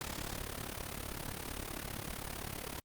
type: noise with amplitude modulation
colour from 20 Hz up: pink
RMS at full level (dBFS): -38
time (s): 0.01-2.8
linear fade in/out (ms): 0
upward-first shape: sine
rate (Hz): 35.4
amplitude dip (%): 80
effects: Opus 48 kbps